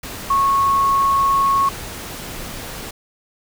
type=tone in noise; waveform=sine; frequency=1100 Hz; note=C#6; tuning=14 cents flat; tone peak=-13 dBFS; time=0.3-1.69 s; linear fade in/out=5 ms; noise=pink; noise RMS=-31 dBFS; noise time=0.03-2.91 s; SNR=+15 dB; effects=none